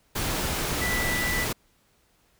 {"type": "tone in noise", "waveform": "sine", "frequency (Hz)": 1975.5, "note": "B6", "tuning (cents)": 0, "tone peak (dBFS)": -27, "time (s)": [0.81, 1.45], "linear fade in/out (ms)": 10, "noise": "pink", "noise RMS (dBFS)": -28, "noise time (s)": [0.15, 1.53], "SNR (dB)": -2, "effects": ["pink hiss -65 dBFS RMS until 2.39 s"]}